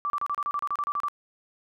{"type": "tone bursts", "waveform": "sine", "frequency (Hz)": 1165, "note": "D6", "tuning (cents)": -14, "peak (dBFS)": -25, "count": 13, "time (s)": [0.05, 1.084], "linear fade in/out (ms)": 0, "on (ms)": 50, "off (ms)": 32, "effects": []}